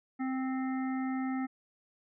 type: harmonic tone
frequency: 261.6 Hz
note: C4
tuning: in tune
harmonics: 1 / 3 / 5 / 7 / 8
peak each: -31 / -41 / -45 / -48 / -49 dBFS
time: 0.19-1.47 s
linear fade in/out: 20 ms
effects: none